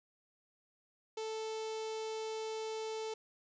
sawtooth tone with notch filter, 440 Hz, A4, in tune, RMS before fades -40 dBFS, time 1.17-3.14 s, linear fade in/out 5 ms, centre 1600 Hz, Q 1.1, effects resampled to 16000 Hz + 12-bit

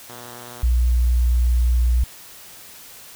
5% pulse / sine tone pair in turn, 120.8 / 60.4 Hz, B2 / B1, -38 / -38 cents, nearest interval octave, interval 1200 cents, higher first, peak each -26 / -14 dBFS, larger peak second, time 0.09-0.63 / 0.63-2.04 s, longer second, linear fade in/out 5 ms, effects white hiss -42 dBFS RMS until 3.15 s

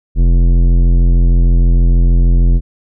sine tone with tanh clipping, 43.22 Hz, F1, 17 cents flat, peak -8 dBFS, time 0.15-2.61 s, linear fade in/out 50 ms, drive 14 dB, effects none

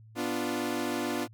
sawtooth chord, B diminished, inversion none, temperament equal, 246.9 / 293.7 / 349.2 Hz, B3 / D4 / F4, 0 / 0 / 0 cents, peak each -30 dBFS, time 0.15-1.28 s, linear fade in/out 50 ms, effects added 110 Hz sine -50 dBFS peak until 1.33 s

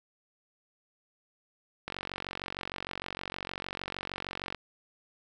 click train, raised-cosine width 0.3 ms, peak -19 dBFS, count 125, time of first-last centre 1.88-4.547 s, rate 46.5 Hz, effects none

